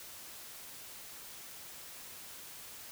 silence, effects white hiss -49 dBFS RMS until 2.91 s

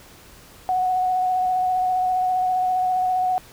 sine tone with vibrato, 738 Hz, F#5, 5 cents flat, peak -18 dBFS, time 0.69-3.38 s, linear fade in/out 0 ms, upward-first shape square, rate 15 Hz, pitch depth 13 cents each way, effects pink hiss -47 dBFS RMS until 3.52 s

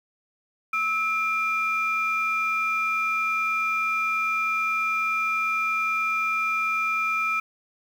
sine tone pair together, 1304.2 / 2385 Hz, E6 / D7, -19 / +26 cents, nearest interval minor seventh, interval 1045 cents, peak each -24 dBFS, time 0.73-7.4 s, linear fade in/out 5 ms, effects tanh soft clip ceiling -16 dBFS + 8-bit

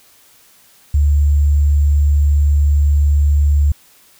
sine tone with sample-and-hold, 72.7 Hz, D2, 17 cents flat, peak -9 dBFS, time 0.94-3.72 s, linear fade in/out 5 ms, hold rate 7350 Hz, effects white hiss -49 dBFS RMS until 4.19 s

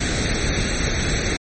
pink noise with comb filter, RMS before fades -21 dBFS, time 0-1.37 s, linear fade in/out 10 ms, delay 0.5 ms, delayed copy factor +0.65, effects MP3 32 kbps

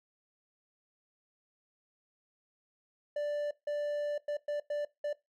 triangle tone bursts at uneven times, 587.3 Hz, D5, in tune, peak -29 dBFS, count 6, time 3.16-3.51 / 3.67-4.18 / 4.28-4.37 / 4.48-4.6 / 4.7-4.85 / 5.04-5.13 s, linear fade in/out 5 ms, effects noise-tail reverb RT60 0.2 s tail -20 dB re dry

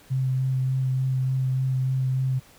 sine tone with vibrato, 130.81 Hz, C3, in tune, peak -21 dBFS, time 0.1-2.4 s, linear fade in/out 20 ms, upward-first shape sine, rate 3.4 Hz, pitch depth 12 cents each way, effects pink hiss -53 dBFS RMS until 2.58 s

